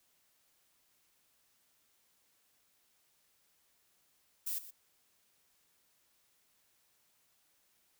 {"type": "noise with echo", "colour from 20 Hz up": "violet", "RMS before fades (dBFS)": -37, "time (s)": [4.46, 4.59], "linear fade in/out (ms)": 10, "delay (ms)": 120, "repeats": 1, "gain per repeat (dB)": -14, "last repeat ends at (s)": 4.71, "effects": ["white hiss -73 dBFS RMS until 7.99 s"]}